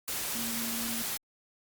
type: tone in noise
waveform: sine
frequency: 231.4 Hz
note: A#3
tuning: 13 cents flat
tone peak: -37 dBFS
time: 0.35-1.02 s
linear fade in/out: 0 ms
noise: white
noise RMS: -34 dBFS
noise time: 0.08-1.17 s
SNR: -6 dB
effects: Opus 48 kbps